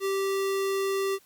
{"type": "tone", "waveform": "square", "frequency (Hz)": 390.2, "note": "G4", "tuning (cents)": -8, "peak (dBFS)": -26, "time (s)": [0, 1.19], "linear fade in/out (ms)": 50, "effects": ["white hiss -60 dBFS RMS until 1.25 s", "Opus 48 kbps"]}